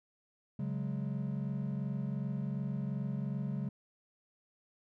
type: chord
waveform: triangle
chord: C# suspended fourth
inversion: none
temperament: equal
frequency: 138.59 / 185 / 207.7 Hz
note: C#3 / F#3 / G#3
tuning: 0 / 0 / 0 cents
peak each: -34 / -37 / -37 dBFS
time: 0.59-3.69 s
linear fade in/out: 5 ms
effects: tanh soft clip ceiling -22 dBFS

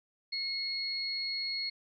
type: tone pair together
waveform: sine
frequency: 2172 / 4316 Hz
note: C#7 / C#8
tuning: -36 / -47 cents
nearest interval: octave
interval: 1189 cents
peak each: -39 / -33 dBFS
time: 0.32-1.7 s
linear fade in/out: 10 ms
effects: none

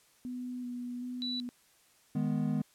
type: tone with vibrato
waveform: sine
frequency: 246.9 Hz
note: B3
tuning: in tune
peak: -36 dBFS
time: 0.25-1.49 s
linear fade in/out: 0 ms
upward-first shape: square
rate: 1.3 Hz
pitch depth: 15 cents each way
type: tone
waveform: sine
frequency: 3951 Hz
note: B7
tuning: in tune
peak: -34 dBFS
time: 1.22-1.4 s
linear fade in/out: 0 ms
type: chord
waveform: triangle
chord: G# minor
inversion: second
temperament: equal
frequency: 155.56 / 207.7 / 246.9 Hz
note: D#3 / G#3 / B3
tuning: 0 / 0 / 0 cents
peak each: -31 dBFS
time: 2.15-2.62 s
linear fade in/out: 5 ms
effects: white hiss -65 dBFS RMS until 2.74 s + low-pass 12000 Hz 12 dB/octave

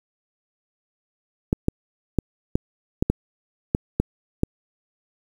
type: clicks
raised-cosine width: 3 ms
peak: -5 dBFS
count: 9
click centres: 1.529 / 1.684 / 2.187 / 2.555 / 3.025 / 3.1 / 3.749 / 4 / 4.434 s
effects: 7-bit

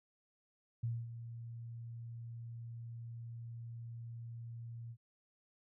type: tone with ADSR envelope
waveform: sine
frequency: 116.54 Hz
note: A#2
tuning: in tune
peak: -33 dBFS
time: 0.83-4.97 s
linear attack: 8 ms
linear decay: 230 ms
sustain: -11 dB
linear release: 62 ms
effects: none

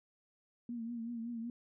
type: tone with vibrato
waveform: sine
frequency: 233.1 Hz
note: A#3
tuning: in tune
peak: -38 dBFS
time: 0.69-1.5 s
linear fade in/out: 2 ms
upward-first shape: triangle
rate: 5.3 Hz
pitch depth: 68 cents each way
effects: none

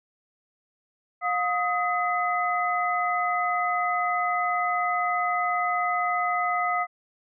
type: tone cluster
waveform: sine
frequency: 714 / 1257 / 2024 Hz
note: F5 / D#6 / B6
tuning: +38 / +17 / +42 cents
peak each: -26 / -26 / -30 dBFS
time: 1.21-6.87 s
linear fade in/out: 50 ms
effects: none

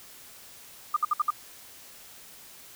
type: tone bursts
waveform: sine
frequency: 1210 Hz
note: D#6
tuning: 49 cents flat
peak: -20 dBFS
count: 5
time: 0.94-1.305 s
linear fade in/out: 5 ms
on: 25 ms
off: 60 ms
effects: white hiss -49 dBFS RMS until 2.75 s

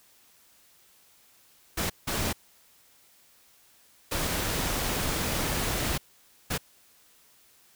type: noise bursts at uneven times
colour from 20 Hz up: pink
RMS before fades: -29 dBFS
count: 4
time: 1.77-1.9 / 2.07-2.33 / 4.11-5.98 / 6.5-6.58 s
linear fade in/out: 10 ms
effects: white hiss -60 dBFS RMS until 7.75 s

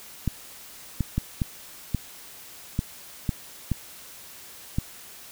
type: clicks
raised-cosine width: 5 ms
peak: -11 dBFS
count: 9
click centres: 0.277 / 1.007 / 1.18 / 1.418 / 1.947 / 2.791 / 3.292 / 3.717 / 4.785 s
effects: white hiss -45 dBFS RMS until 5.31 s

